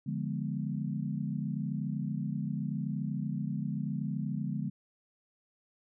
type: chord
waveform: sine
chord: D diminished seventh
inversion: none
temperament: equal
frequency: 146.83 / 174.61 / 207.7 / 246.9 Hz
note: D3 / F3 / Ab3 / Cb4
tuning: 0 / 0 / 0 / 0 cents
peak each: -35 / -38 / -36 / -40 dBFS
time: 0.06-4.7 s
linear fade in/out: 10 ms
effects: none